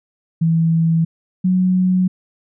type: tone pair in turn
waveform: sine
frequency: 164 / 184.08 Hz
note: E3 / F#3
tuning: -9 / -9 cents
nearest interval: major second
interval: 200 cents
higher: second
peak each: -12 dBFS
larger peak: neither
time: 0.41-1.05 / 1.44-2.08 s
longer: neither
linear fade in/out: 10 ms
effects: none